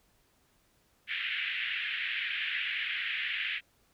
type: band-pass noise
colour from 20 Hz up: pink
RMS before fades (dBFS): -34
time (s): 1.07-3.61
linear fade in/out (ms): 50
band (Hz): 1700 to 3200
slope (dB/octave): 48
effects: pink hiss -69 dBFS RMS until 3.93 s